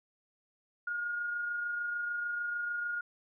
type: tone with amplitude modulation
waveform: sine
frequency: 1428 Hz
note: F6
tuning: 38 cents sharp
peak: -31 dBFS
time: 0.87-3.01 s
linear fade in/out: 5 ms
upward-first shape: sine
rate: 26.7 Hz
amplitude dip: 30%
effects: none